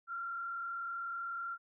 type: tone with frequency modulation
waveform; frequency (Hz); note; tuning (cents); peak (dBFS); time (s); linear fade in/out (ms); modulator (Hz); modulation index
sine; 1376; F6; -26; -37; 0.07-1.58; 50; 36; 0.76
effects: none